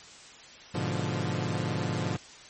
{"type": "chord", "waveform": "sawtooth", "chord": "G# diminished seventh", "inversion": "none", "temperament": "equal", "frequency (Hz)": [103.83, 123.47, 146.83, 174.61], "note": ["G#2", "B2", "D3", "F3"], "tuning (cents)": [0, 0, 0, 0], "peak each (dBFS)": -30, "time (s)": [0.74, 2.17], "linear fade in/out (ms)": 10, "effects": ["white hiss -49 dBFS RMS until 2.49 s", "MP3 32 kbps"]}